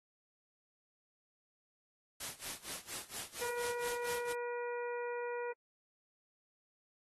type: noise with tremolo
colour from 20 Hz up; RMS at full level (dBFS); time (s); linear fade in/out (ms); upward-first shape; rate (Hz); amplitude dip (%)
white; -41; 2.2-4.33; 5; sine; 4.3; 90
type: harmonic tone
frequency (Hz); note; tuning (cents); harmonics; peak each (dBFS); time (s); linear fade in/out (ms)
481.6; B4; -44; 1 / 2 / 3 / 4 / 5; -38 / -44 / -48 / -50 / -52; 3.41-5.53; 10
type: noise with exponential decay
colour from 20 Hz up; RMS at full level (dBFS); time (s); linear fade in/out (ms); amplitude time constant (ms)
violet; -38; 3.47-3.69; 1; 47
effects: AAC 32 kbps